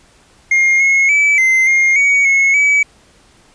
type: tone with pitch steps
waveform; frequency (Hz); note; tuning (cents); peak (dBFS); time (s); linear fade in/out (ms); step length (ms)
triangle; 2129 / 2169 / 2301 / 2071 / 2127 / 2247 / 2182 / 2284; C7 / C#7 / D7 / C7 / C7 / C#7 / C#7 / D7; +30 / -38 / -36 / -18 / +28 / +23 / -28 / -49; -7; 0.51-2.83; 5; 290
effects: pink hiss -49 dBFS RMS until 3.54 s + resampled to 22050 Hz